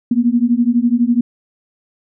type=beating tone pair; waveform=sine; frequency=233.1 / 245.1 Hz; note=A#3 / B3; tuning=0 / -13 cents; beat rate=12 Hz; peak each=-14 / -14 dBFS; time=0.11-1.21 s; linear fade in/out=5 ms; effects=none